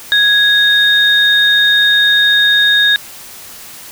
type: tone pair together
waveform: sine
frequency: 1661.2 / 3704 Hz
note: G#6 / A#7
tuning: 0 / -12 cents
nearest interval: octave + major second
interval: 1388 cents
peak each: -10 dBFS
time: 0.12-2.96 s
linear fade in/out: 0 ms
effects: white hiss -33 dBFS RMS until 3.91 s